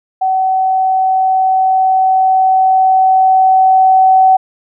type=tone with level ramp; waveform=sine; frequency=757 Hz; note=F#5; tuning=39 cents sharp; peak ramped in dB=-10 to -4 dBFS; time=0.21-4.37 s; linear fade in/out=10 ms; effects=none